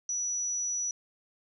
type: tone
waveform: sine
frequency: 5890 Hz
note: F#8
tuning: 9 cents flat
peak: -29 dBFS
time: 0.09-0.91 s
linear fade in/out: 2 ms
effects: none